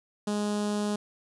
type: tone with notch filter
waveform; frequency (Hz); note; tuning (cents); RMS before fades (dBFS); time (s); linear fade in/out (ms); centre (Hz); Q
sawtooth; 207.7; G#3; 0; -29; 0.27-0.96; 5; 2100; 1.1
effects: resampled to 24000 Hz + 9-bit